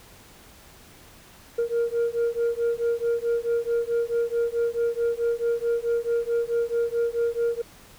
sine beating tone pair, 466.2 / 470.8 Hz, A#4 / A#4, 0 / +17 cents, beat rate 4.6 Hz, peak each -23 dBFS, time 1.58-7.62 s, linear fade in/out 10 ms, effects tanh soft clip ceiling -19 dBFS + pink hiss -50 dBFS RMS until 7.98 s

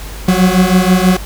40% pulse beating tone pair, 181 / 187.2 Hz, F#3 / F#3, -38 / +20 cents, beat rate 6.2 Hz, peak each -10 dBFS, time 0.28-1.17 s, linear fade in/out 5 ms, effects added 50 Hz sine -25 dBFS peak until 1.25 s + pink hiss -31 dBFS RMS until 1.25 s

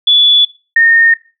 sine tone pair in turn, 3438 / 1834.9 Hz, A7 / A#6, -41 / -28 cents, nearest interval major seventh, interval 1087 cents, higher first, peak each -5 dBFS, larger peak neither, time 0.07-0.45 / 0.76-1.14 s, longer neither, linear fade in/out 5 ms, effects noise-tail reverb RT60 0.3 s tail -17 dB re dry

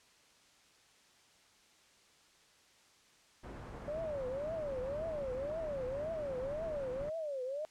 pink low-pass noise, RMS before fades -47 dBFS, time 3.43-7.1 s, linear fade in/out 10 ms, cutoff 1300 Hz, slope 12 dB/octave
sine tone with vibrato, 575 Hz, D5, 37 cents flat, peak -36 dBFS, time 3.88-7.65 s, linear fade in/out 0 ms, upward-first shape triangle, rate 1.9 Hz, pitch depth 260 cents each way
effects white hiss -65 dBFS RMS until 7.7 s + low-pass 7000 Hz 12 dB/octave

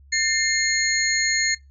sine tone cluster, 1800 / 2107 / 4267 / 6680 Hz, A6 / C7 / C8 / G#8, +39 / +12 / +33 / +9 cents, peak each -25 dBFS, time 0.12-1.55 s, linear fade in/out 10 ms, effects noise-tail reverb RT60 0.2 s tail -22 dB re dry + added 69 Hz sine -47 dBFS peak until 1.7 s

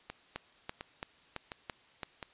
two click trains, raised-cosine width 0.3 ms, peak -21 / -24 dBFS, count 6 / 4, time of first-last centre 0.36-2.032 / 0.1-2.228 s, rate 2.99 / 1.41 Hz, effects white hiss -62 dBFS RMS until 2.33 s + resampled to 8000 Hz

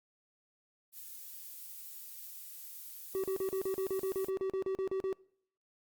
violet noise, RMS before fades -47 dBFS, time 0.92-4.31 s, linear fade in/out 50 ms
triangle tone bursts, 382.4 Hz, G4, 43 cents flat, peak -29 dBFS, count 16, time 3.15-5.128 s, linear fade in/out 0 ms, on 88 ms, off 38 ms
effects noise-tail reverb RT60 0.7 s tail -24 dB re dry + Opus 48 kbps

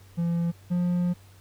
triangle tone pair in turn, 170 / 176.82 Hz, F3 / F3, -46 / +22 cents, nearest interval minor second, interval 68 cents, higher second, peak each -21 / -20 dBFS, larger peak second, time 0.17-0.52 / 0.7-1.14 s, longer second, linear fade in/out 20 ms, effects added 96 Hz sine -50 dBFS peak until 1.4 s + pink hiss -57 dBFS RMS until 1.4 s

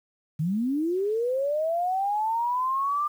sine linear sweep, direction up, 145.3 to 1200 Hz, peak -23 dBFS, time 0.39-3.08 s, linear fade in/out 10 ms, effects 9-bit

